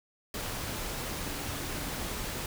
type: tone in noise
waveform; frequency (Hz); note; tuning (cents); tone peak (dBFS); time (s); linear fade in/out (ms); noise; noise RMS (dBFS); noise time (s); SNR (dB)
sine; 287.8; D4; -35; -45; 1.25-1.89; 2; pink; -36; 0.34-2.46; -12
effects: none